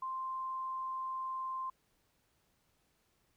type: tone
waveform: sine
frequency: 1046.5 Hz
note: C6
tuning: in tune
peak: -36 dBFS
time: 0.02-1.7 s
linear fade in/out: 5 ms
effects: pink hiss -75 dBFS RMS until 3.36 s